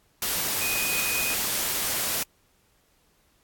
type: tone in noise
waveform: sine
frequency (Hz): 2489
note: D#7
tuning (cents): 0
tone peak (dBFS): -28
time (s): 0.61-1.34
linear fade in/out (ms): 2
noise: white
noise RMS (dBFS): -27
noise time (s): 0.22-2.23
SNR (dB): -4
effects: pink hiss -65 dBFS RMS until 3.43 s + AAC 64 kbps